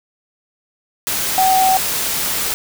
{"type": "tone in noise", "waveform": "sine", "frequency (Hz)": 758, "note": "F#5", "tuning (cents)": 42, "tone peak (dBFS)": -11, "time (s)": [1.38, 1.77], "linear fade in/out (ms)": 0, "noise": "white", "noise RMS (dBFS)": -20, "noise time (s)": [1.07, 2.54], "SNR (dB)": 6, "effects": []}